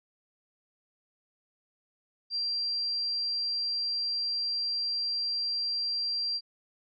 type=tone; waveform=sine; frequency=4730 Hz; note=D8; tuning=12 cents sharp; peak=-28 dBFS; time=2.3-6.41 s; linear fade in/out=50 ms; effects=none